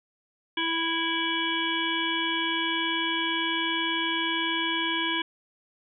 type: harmonic tone with a mistuned harmonic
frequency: 329.4 Hz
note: E4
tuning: 1 cent flat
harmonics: 1 / 3 / 5 / 7 / 9 / 10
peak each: -32 / -32 / -32 / -32 / -32 / -32 dBFS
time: 0.57-5.22 s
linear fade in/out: 5 ms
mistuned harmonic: 10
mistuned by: +21 cents
effects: none